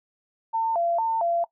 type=tone with vibrato; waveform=sine; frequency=785 Hz; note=G5; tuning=2 cents sharp; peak=-21 dBFS; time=0.53-1.45 s; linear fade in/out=20 ms; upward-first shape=square; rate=2.2 Hz; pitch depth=240 cents each way; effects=noise-tail reverb RT60 0.1 s tail -20 dB re dry